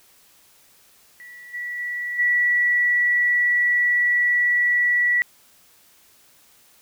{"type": "tone with level steps", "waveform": "sine", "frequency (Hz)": 1947, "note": "B6", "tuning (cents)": -25, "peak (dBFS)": [-39, -27, -25, -16], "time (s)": [1.2, 5.22], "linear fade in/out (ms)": 0, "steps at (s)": [1.53, 1.78, 2.18], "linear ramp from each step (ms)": 20, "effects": ["white hiss -55 dBFS RMS until 6.81 s"]}